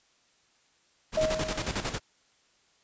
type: noise with tremolo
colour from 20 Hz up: pink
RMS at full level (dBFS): -30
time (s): 1.12-2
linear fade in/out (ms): 50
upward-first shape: square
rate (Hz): 11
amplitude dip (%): 65
type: tone with exponential decay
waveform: sine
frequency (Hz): 628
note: D#5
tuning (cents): +16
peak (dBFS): -21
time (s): 1.17-2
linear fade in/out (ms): 5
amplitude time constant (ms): 180
effects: white hiss -66 dBFS RMS until 2.83 s + resampled to 16000 Hz